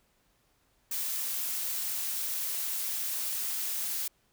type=noise; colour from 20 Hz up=blue; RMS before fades=-33 dBFS; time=0.91-4.08 s; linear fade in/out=5 ms; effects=pink hiss -70 dBFS RMS until 4.32 s